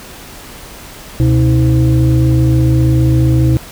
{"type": "tone with frequency modulation", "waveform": "sine", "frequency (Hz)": 125.5, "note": "B2", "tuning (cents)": 28, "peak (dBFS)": -7, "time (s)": [1.2, 3.57], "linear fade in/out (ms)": 0, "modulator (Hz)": 196, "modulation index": 0.89, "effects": ["pink hiss -33 dBFS RMS until 3.71 s"]}